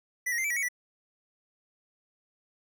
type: tone with pitch steps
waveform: square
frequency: 1980 / 1882 / 2086 / 2315 / 1928 / 2233 / 1962 Hz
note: B6 / A#6 / C7 / D7 / B6 / C#7 / B6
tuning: +4 / +16 / -6 / -25 / -42 / +12 / -12 cents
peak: -28 dBFS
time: 0.26-0.687 s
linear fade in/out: 10 ms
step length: 61 ms
effects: none